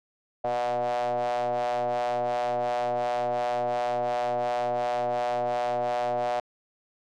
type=ring-modulated tone; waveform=square; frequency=60.6 Hz; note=B1; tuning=32 cents flat; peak=-23 dBFS; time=0.44-6.4 s; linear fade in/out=5 ms; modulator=668 Hz; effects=low-pass 5000 Hz 12 dB/octave